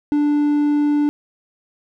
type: tone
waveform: triangle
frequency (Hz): 293.7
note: D4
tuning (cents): 0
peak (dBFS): -12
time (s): 0.12-1.09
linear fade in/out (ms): 0
effects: none